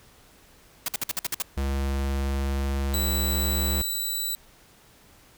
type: noise bursts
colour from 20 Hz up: white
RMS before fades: -27 dBFS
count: 8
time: 0.86-1.422 s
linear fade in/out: 2 ms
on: 23 ms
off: 54 ms
type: tone with pitch glide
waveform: square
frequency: 68.5 to 68.94 Hz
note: C#2 to C#2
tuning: -20 to -9 cents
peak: -25 dBFS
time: 1.57-3.82 s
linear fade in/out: 5 ms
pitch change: +11 cents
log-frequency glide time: 2.42-3.25 s
type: tone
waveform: 10% pulse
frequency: 3951 Hz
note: B7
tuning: in tune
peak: -19 dBFS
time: 2.94-4.35 s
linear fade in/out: 0 ms
effects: pink hiss -55 dBFS RMS until 5.37 s